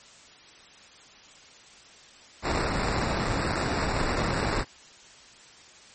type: noise with sample-and-hold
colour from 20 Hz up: pink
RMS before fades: -27 dBFS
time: 2.42-4.65 s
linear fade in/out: 50 ms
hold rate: 3150 Hz
effects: white hiss -51 dBFS RMS until 5.94 s + MP3 32 kbps